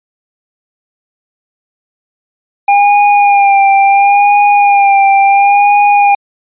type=tone with vibrato; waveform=square; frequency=804 Hz; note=G5; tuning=44 cents sharp; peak=-5 dBFS; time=2.68-6.15 s; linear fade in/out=5 ms; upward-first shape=sine; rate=0.72 Hz; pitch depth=35 cents each way; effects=resampled to 8000 Hz